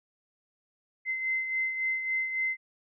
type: beating tone pair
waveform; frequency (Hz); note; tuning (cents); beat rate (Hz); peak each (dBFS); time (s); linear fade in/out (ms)
sine; 2064 / 2067.6; C7 / C7; -24 / -21; 3.6; -28 / -37; 1.05-2.57; 50
effects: none